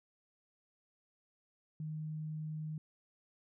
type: tone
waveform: sine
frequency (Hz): 155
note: D#3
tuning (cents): -6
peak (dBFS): -38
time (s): 1.8-2.78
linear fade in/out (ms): 2
effects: none